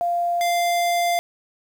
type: tone pair in turn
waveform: sine / square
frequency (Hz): 695 / 695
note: F5 / F5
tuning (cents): -9 / -9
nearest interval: unison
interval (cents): 0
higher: neither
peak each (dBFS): -19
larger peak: neither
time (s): 0.01-0.41 / 0.41-1.19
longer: second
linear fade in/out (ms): 0
effects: 8-bit